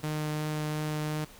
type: tone with vibrato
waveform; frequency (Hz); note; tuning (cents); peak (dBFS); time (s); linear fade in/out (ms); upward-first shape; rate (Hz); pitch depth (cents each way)
sawtooth; 152.6; D#3; -33; -26; 0.03-1.25; 10; triangle; 2.8; 8
effects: pink hiss -52 dBFS RMS until 1.39 s